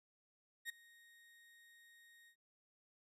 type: tone with ADSR envelope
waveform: 35% pulse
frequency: 1864.7 Hz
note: A#6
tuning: in tune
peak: -38 dBFS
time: 0.65-2.36 s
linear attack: 45 ms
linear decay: 8 ms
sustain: -23 dB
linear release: 81 ms
effects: resampled to 32000 Hz